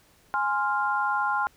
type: chord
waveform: sine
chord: F minor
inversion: first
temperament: equal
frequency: 830.6 / 1046.5 / 1396.9 Hz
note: Ab5 / C6 / F6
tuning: 0 / 0 / 0 cents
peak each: -27 / -28 / -27 dBFS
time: 0.34-1.47 s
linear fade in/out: 0 ms
effects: pink hiss -60 dBFS RMS until 1.56 s